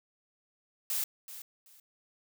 blue noise with echo, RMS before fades -32 dBFS, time 0.9-1.04 s, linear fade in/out 2 ms, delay 380 ms, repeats 2, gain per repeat -13 dB, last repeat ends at 1.8 s, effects none

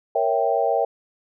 sine chord, A# diminished seventh, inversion none, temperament equal, 466.2 / 554.4 / 659.3 / 784 Hz, A#4 / C#5 / E5 / G5, 0 / 0 / 0 / 0 cents, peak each -24 / -24 / -23 / -23 dBFS, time 0.15-0.85 s, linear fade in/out 5 ms, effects none

